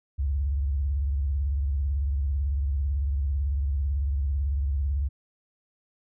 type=tone with vibrato; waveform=sine; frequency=69.6 Hz; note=C#2; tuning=8 cents sharp; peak=-23 dBFS; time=0.18-5.09 s; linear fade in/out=20 ms; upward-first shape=triangle; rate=18 Hz; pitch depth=210 cents each way; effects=none